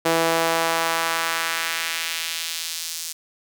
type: tone with high-pass filter sweep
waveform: sawtooth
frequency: 164.8 Hz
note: E3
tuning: in tune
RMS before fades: -24 dBFS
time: 0.05-3.13 s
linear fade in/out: 10 ms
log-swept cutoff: 440 to 5900 Hz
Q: 1.1
effects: none